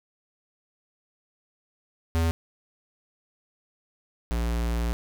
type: tone pair in turn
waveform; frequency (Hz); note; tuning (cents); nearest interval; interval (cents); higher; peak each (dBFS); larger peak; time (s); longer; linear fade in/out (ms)
square; 82.41 / 58.1; E2 / A#1; 0 / -5; tritone; 605; first; -22 / -25; first; 2.15-2.31 / 4.31-4.93; second; 0
effects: none